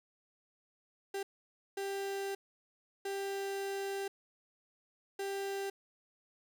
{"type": "tone bursts at uneven times", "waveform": "35% pulse", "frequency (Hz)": 393.7, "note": "G4", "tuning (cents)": 8, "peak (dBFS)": -34, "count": 4, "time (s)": [[1.14, 1.23], [1.77, 2.35], [3.05, 4.08], [5.19, 5.7]], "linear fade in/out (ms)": 5, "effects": []}